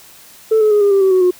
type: tone with pitch steps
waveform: sine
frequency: 440.5 / 428.2 / 416.3 / 404.6 / 393.3 / 382.4 / 371.7 / 361.3 Hz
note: A4 / A4 / G#4 / G#4 / G4 / G4 / F#4 / F#4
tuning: +2 / -47 / +4 / -45 / +6 / -43 / +8 / -41 cents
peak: -7 dBFS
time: 0.51-1.31 s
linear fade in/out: 10 ms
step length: 100 ms
effects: tanh soft clip ceiling -6 dBFS + white hiss -42 dBFS RMS until 1.39 s